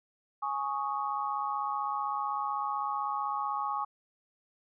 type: chord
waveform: sine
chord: Ab suspended fourth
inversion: none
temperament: equal with one note detuned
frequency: 833.5 / 1108.7 / 1244.5 Hz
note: Ab5 / Db6 / Eb6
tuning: +6 / 0 / 0 cents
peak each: -34 / -33 / -37 dBFS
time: 0.42-3.85 s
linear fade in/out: 10 ms
effects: none